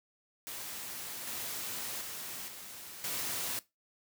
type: noise with level steps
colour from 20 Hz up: white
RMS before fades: -42 / -39 / -42 / -47 / -36 dBFS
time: 0.47-3.59 s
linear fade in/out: 0 ms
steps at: 1.27 / 2.01 / 2.48 / 3.04 s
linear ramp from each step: 2 ms
effects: noise-tail reverb RT60 0.2 s tail -18 dB re dry + high-pass 80 Hz 12 dB/octave